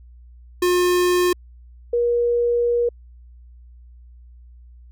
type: tone pair in turn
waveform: square / sine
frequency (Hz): 357.4 / 477.1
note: F4 / A#4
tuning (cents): +40 / +40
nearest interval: perfect fourth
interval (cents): 500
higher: second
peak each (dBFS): -16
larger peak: neither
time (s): 0.62-1.33 / 1.93-2.89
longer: second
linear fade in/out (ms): 5
effects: added 60 Hz sine -42 dBFS peak until 4.91 s